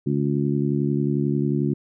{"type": "harmonic tone", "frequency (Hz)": 71.2, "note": "C#2", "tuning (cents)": 47, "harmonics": [2, 3, 4, 5], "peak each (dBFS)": [-23, -25, -26, -27], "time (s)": [0.06, 1.74], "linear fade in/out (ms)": 10, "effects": []}